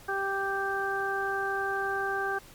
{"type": "harmonic tone", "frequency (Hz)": 392, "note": "G4", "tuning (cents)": 0, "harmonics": [1, 2, 3, 4], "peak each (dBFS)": [-33, -33, -36, -31], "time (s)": [0.08, 2.39], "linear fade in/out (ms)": 10, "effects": ["pink hiss -52 dBFS RMS until 2.54 s", "MP3 96 kbps"]}